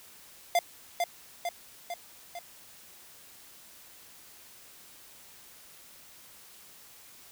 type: tone with echo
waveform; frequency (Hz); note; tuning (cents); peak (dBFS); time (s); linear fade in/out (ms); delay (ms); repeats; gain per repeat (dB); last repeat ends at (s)
square; 695; F5; -9; -22; 0.55-0.59; 2; 450; 4; -4; 2.39
effects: white hiss -53 dBFS RMS until 7.31 s